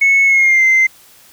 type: tone with pitch glide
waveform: sine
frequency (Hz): 2200 to 2077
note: C#7 to C7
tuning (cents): -14 to -13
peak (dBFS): -6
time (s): 0.01-0.87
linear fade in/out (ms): 10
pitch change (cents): -99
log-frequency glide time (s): 0.25-0.64
effects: tanh soft clip ceiling -5 dBFS + white hiss -45 dBFS RMS until 1.32 s